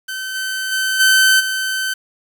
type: tone with level steps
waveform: sawtooth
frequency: 1535 Hz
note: G6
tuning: 37 cents flat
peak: -20 / -17 / -13 / -6 / -15 dBFS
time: 0.08-1.94 s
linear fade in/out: 10 ms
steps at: 0.34 / 0.71 / 0.99 / 1.39 s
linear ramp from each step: 20 ms
effects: 7-bit